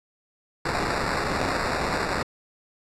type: noise with sample-and-hold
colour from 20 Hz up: blue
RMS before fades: -26 dBFS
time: 0.65-2.23 s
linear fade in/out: 5 ms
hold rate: 3150 Hz
effects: low-pass 7000 Hz 12 dB/octave